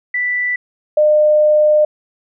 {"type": "tone pair in turn", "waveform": "sine", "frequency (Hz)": [1975.5, 605.2], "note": ["B6", "D#5"], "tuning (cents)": [0, -48], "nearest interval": "octave + minor sixth", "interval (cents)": 2048, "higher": "first", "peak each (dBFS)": [-15, -8], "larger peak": "second", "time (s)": [[0.14, 0.56], [0.97, 1.85]], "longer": "second", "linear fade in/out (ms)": 5, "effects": []}